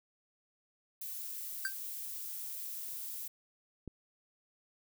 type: noise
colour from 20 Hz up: violet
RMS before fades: -42 dBFS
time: 1.01-3.28 s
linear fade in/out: 5 ms
type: tone with exponential decay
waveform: square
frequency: 1568 Hz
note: G6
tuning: in tune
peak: -29 dBFS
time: 1.65-1.75 s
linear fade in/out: 1 ms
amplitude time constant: 20 ms
type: click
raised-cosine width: 3 ms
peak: -30 dBFS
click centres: 3.877 s
effects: none